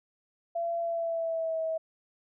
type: tone with pitch glide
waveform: sine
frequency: 678 to 645.1 Hz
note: E5 to E5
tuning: +49 to -38 cents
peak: -28 dBFS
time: 0.55-1.78 s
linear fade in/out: 10 ms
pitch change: -87 cents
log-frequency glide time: 0.8-1.6 s
effects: none